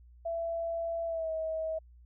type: tone with pitch glide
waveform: sine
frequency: 668 to 639.7 Hz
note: E5 to D#5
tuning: +23 to +48 cents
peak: -31 dBFS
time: 0.25-1.79 s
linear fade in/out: 10 ms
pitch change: -75 cents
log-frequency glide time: 1.06-1.31 s
effects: added 60 Hz sine -53 dBFS peak until 2.05 s